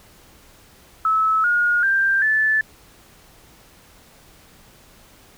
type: tone with pitch steps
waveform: sine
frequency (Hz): 1300 / 1434.1 / 1582.1 / 1745.3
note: E6 / F6 / G6 / A6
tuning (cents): -24 / +45 / +16 / -15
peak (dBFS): -15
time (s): 1.05-2.61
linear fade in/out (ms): 2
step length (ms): 390
effects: pink hiss -50 dBFS RMS until 5.37 s